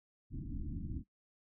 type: low-pass noise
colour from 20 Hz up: pink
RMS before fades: -41 dBFS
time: 0.3-1.04 s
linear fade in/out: 50 ms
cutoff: 320 Hz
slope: 96 dB/octave
effects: noise-tail reverb RT60 0.1 s tail -19 dB re dry